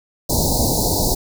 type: band-stop noise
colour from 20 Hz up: pink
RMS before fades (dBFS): -18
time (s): 0.29-1.15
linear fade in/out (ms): 10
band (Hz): 930 to 4000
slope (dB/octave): 96
effects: none